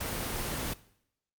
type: noise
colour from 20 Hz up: pink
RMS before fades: -34 dBFS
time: 0-0.74 s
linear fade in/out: 10 ms
effects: noise-tail reverb RT60 0.7 s tail -18 dB re dry + Opus 24 kbps